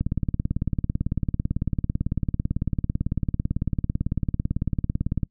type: click train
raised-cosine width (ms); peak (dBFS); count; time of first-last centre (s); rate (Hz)
5; -11; 95; 0.01-5.232; 18
effects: noise-tail reverb RT60 0.1 s tail -24 dB re dry